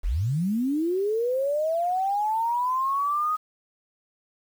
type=linear sweep; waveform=sine; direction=up; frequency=30.2 to 1261 Hz; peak=-22 dBFS; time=0.03-3.37 s; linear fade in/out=20 ms; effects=8-bit